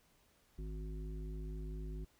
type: harmonic tone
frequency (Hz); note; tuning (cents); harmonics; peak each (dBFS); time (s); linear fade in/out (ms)
52.2; G#1; +10; 1 / 3 / 5 / 7; -41 / -49 / -55 / -54; 0.58-2.05; 10
effects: pink hiss -71 dBFS RMS until 2.19 s